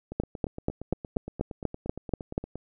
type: two click trains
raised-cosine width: 2 ms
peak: -12 / -23 dBFS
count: 10 / 22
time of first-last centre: 0.2-2.379 / 0.12-2.556 s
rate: 4.13 / 8.62 Hz
effects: none